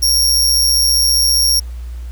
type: tone with amplitude modulation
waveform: sawtooth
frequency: 5570 Hz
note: F8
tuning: 5 cents flat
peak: -5 dBFS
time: 0.02-1.6 s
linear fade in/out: 10 ms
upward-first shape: sine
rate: 135 Hz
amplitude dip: 65%
effects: added 60 Hz sine -24 dBFS peak until 2.11 s + pink hiss -47 dBFS RMS until 2.11 s